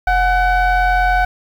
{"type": "tone with frequency modulation", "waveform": "sine", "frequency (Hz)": 730, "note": "F#5", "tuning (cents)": -24, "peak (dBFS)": -9, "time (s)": [0.07, 1.25], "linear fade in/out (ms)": 5, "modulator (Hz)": 775, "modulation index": 1.1, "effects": ["tanh soft clip ceiling -10 dBFS", "7-bit"]}